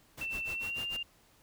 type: noise with tremolo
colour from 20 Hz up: pink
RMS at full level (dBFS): -44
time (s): 0.17-0.97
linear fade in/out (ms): 10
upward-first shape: sine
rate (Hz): 6.7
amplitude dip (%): 100
type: tone with pitch glide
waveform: sine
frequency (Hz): 2681 to 2796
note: E7 to F7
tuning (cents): +29 to +1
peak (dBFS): -34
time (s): 0.21-1.03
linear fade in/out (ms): 5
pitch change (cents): +72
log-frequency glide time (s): 0.52-0.81
effects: pink hiss -64 dBFS RMS until 1.42 s